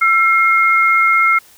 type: tone pair together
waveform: sine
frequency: 1342 / 2140 Hz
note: E6 / C7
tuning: +31 / +38 cents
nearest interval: minor sixth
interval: 807 cents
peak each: -12 dBFS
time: 0.01-1.39 s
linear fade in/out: 10 ms
effects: white hiss -46 dBFS RMS until 1.57 s